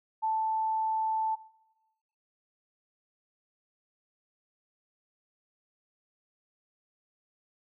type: tone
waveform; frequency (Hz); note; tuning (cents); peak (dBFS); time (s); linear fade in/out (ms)
sine; 880; A5; 0; -26; 0.22-1.36; 20
effects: noise-tail reverb RT60 1.0 s tail -20 dB re dry